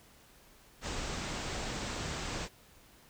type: low-pass noise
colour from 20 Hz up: pink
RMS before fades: -38 dBFS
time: 0.81-2.49 s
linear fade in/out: 50 ms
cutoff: 8200 Hz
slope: 96 dB/octave
effects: pink hiss -60 dBFS RMS until 3.09 s